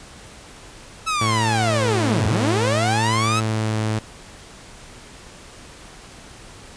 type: linear two-way sweep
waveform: sawtooth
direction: down then up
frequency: 1318.5 to 73.42 to 1318.5 Hz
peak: -16 dBFS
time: 1.06-3.41 s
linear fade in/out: 20 ms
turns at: 2.26 s
type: tone with vibrato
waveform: sawtooth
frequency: 110 Hz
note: A2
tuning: in tune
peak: -16 dBFS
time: 1.21-3.99 s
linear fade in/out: 5 ms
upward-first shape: sine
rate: 0.67 Hz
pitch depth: 19 cents each way
effects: pink hiss -42 dBFS RMS until 6.76 s + resampled to 22050 Hz